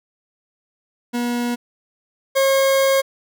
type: tone pair in turn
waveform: 40% pulse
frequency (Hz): 240.9 / 540.8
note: B3 / C#5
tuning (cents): -43 / -43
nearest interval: octave + major second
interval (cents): 1400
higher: second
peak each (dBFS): -19 / -13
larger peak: second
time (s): 1.13-1.56 / 2.35-3.02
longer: second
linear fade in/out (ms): 20
effects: none